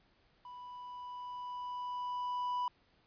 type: tone with level ramp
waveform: triangle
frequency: 987.8 Hz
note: B5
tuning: in tune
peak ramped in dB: -45 to -30 dBFS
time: 0.45-2.68 s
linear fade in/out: 2 ms
effects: pink hiss -70 dBFS RMS until 3.06 s + resampled to 11025 Hz